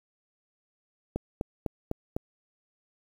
click train, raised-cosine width 2 ms, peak -16 dBFS, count 5, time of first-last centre 1.16-2.165 s, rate 3.98 Hz, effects 8-bit

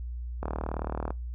click train, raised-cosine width 1 ms, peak -18 dBFS, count 27, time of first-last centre 0.43-1.105 s, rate 38.5 Hz, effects noise-tail reverb RT60 0.2 s tail -24 dB re dry + added 60 Hz sine -33 dBFS peak until 1.34 s

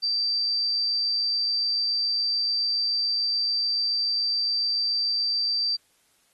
sine tone with amplitude modulation, 4676 Hz, D8, 8 cents flat, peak -21 dBFS, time 0.02-5.77 s, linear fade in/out 20 ms, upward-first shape sine, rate 107 Hz, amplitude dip 25%, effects white hiss -65 dBFS RMS until 6.33 s + AAC 32 kbps

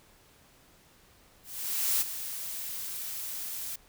blue noise with ADSR envelope, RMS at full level -26 dBFS, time 1.43-3.76 s, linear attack 580 ms, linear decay 22 ms, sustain -11 dB, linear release 6 ms, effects pink hiss -60 dBFS RMS until 3.88 s

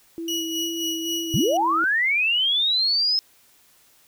sine tone with vibrato, 329.6 Hz, E4, in tune, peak -28 dBFS, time 0.18-1.84 s, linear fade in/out 0 ms, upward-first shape square, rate 2.3 Hz, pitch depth 14 cents each way
30% pulse tone with tremolo, 2918 Hz, F#7, 25 cents flat, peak -21 dBFS, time 0.28-1.57 s, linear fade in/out 2 ms, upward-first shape sine, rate 3.8 Hz, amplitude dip 55%
sine linear sweep, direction up, 97.3 to 5190 Hz, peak -18 dBFS, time 1.34-3.19 s, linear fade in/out 0 ms
effects white hiss -57 dBFS RMS until 4.07 s

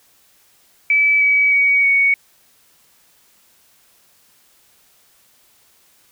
sine tone with pitch steps, 2301 / 2277 / 2254 / 2230 Hz, D7 / C#7 / C#7 / C#7, -36 / +46 / +28 / +10 cents, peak -11 dBFS, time 0.9-2.14 s, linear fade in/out 2 ms, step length 310 ms, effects white hiss -55 dBFS RMS until 6.11 s

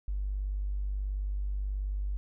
triangle tone with tanh clipping, 49.27 Hz, G1, 10 cents sharp, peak -29 dBFS, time 0.08-2.17 s, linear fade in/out 0 ms, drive 2 dB, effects none

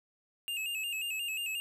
square tone with vibrato, 2693 Hz, E7, 36 cents sharp, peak -34 dBFS, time 0.48-1.6 s, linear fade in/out 0 ms, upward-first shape square, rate 5.6 Hz, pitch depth 71 cents each way, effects none

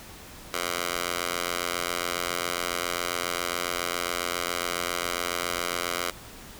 10% pulse tone with high-pass filter, 87.31 Hz, F2, in tune, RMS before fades -30 dBFS, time 0.53-6.11 s, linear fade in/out 10 ms, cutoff 780 Hz, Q 0.56, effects pink hiss -45 dBFS RMS until 6.59 s

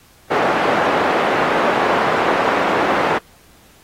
pink band-pass noise, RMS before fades -17 dBFS, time 0.3-3.19 s, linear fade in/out 20 ms, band 420 to 1400 Hz, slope 12 dB/octave, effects pink hiss -50 dBFS RMS until 3.83 s + AAC 48 kbps

